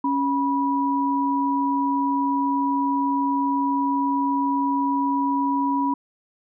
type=tone pair together; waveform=sine; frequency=277.2 / 976.5 Hz; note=C#4 / B5; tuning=0 / -20 cents; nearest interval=octave + minor seventh; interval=2180 cents; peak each=-22 dBFS; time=0.04-5.94 s; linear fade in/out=5 ms; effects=none